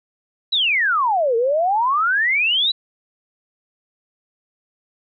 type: exponential two-way sweep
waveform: sine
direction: down then up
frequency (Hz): 4024 to 446.8 to 4024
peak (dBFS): -15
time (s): 0.52-2.72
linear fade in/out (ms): 10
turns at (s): 1.36
effects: none

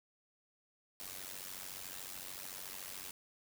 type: noise with amplitude modulation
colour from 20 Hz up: white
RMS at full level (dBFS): -43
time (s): 1-3.11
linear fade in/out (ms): 0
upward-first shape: sine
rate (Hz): 93.7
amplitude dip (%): 80
effects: none

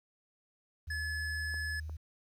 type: tone with vibrato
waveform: sine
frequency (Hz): 77.78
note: D#2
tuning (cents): 0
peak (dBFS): -38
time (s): 0.87-1.97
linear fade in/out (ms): 10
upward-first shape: triangle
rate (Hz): 6.2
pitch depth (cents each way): 11
type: tone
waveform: square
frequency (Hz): 1713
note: A6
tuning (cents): -47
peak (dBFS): -36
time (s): 0.9-1.8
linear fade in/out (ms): 5
type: clicks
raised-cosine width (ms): 1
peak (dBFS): -37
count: 2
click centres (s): 1.542 / 1.896
effects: low-pass 9000 Hz 12 dB/octave + 11-bit

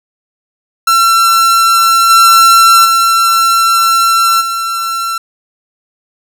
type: tone with level steps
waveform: 45% pulse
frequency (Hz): 1351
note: E6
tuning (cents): +42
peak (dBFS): -6 / -3 / -7 / -14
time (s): 0.87-5.18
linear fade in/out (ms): 5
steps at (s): 2.09 / 2.84 / 4.4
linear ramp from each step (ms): 20
effects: none

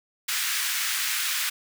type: high-pass noise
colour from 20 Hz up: pink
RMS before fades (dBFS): -27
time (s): 0.28-1.5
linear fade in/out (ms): 10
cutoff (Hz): 1500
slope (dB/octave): 24
effects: none

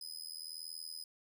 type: tone with amplitude modulation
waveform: sawtooth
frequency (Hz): 5030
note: D#8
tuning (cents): +18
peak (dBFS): -37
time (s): 0.01-1.04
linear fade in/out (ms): 5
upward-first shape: sine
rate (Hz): 81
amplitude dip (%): 95
effects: none

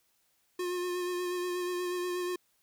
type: tone with vibrato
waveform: square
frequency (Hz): 357.5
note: F4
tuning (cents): +41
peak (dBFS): -32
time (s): 0.59-2.36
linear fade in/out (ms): 5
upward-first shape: sine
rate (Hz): 8.3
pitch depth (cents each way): 22
effects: white hiss -72 dBFS RMS until 2.62 s

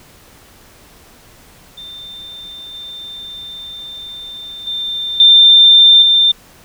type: tone with level steps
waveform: sine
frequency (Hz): 3586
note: A7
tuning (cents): +32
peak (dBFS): -29 / -27 / -18 / -3 / -7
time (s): 1.77-6.32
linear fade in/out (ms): 10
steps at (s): 2.74 / 4.67 / 5.2 / 6.02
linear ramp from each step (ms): 2
effects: pink hiss -44 dBFS RMS until 6.64 s

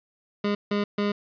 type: tone bursts at uneven times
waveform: 25% pulse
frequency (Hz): 204.9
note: G#3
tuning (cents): -23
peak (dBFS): -19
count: 3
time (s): 0.44-0.55 / 0.71-0.84 / 0.98-1.12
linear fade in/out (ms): 5
effects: resampled to 11025 Hz + 9-bit

